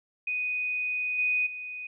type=tone with level steps; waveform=sine; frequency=2489 Hz; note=D#7; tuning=in tune; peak=-27 / -23 / -35 dBFS; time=0.27-1.87 s; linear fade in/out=5 ms; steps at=1.18 / 1.46 s; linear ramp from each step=10 ms; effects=none